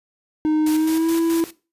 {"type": "tone with pitch glide", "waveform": "triangle", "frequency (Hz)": [308.8, 331], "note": ["D#4", "E4"], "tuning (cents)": [-13, 7], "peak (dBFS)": -14, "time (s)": [0.45, 1.44], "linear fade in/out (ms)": 0, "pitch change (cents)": 120, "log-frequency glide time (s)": [0.71, 1.13]}
{"type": "noise with tremolo", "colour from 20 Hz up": "white", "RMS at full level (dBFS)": -31, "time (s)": [0.66, 1.51], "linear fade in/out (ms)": 5, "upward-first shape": "square", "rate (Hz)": 4.7, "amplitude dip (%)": 60}
{"effects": ["noise-tail reverb RT60 0.3 s tail -18 dB re dry", "resampled to 32000 Hz"]}